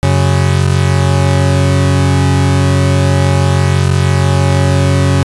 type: tone pair together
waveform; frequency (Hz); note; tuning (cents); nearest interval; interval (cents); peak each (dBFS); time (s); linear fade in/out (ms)
40% pulse; 92.37 / 138.4; F#2 / C#3; -2 / -2; perfect fifth; 700; -10; 0.03-5.23; 0
effects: resampled to 24000 Hz